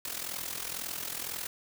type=noise with amplitude modulation; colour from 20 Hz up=white; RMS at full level=-34 dBFS; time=0.05-1.47 s; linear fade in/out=2 ms; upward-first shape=sine; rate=42 Hz; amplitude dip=75%; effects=none